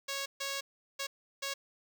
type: tone bursts at uneven times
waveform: 5% pulse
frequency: 552 Hz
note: C#5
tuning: 7 cents flat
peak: -23 dBFS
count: 4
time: 0.08-0.26 / 0.4-0.61 / 0.99-1.07 / 1.42-1.54 s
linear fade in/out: 10 ms
effects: none